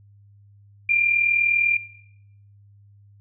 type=tone pair together; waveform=sine; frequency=2384 / 2424 Hz; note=D7 / D#7; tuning=+25 / -46 cents; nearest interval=unison; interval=29 cents; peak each=-17 / -24 dBFS; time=0.89-1.77 s; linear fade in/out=5 ms; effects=noise-tail reverb RT60 0.8 s tail -18 dB re dry + added 101 Hz sine -49 dBFS peak until 3.2 s